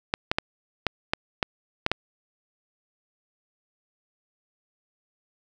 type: clicks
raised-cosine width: 0.3 ms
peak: -6 dBFS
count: 8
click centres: 0.139 / 0.315 / 0.385 / 0.867 / 1.135 / 1.428 / 1.864 / 1.916 s
effects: none